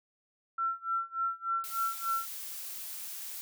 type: tone with tremolo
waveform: sine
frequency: 1351 Hz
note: E6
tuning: 42 cents sharp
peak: -27 dBFS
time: 0.58-2.26 s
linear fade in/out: 5 ms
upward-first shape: sine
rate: 3.4 Hz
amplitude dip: 95%
type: noise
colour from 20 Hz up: blue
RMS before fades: -41 dBFS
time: 1.64-3.41 s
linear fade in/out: 0 ms
effects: none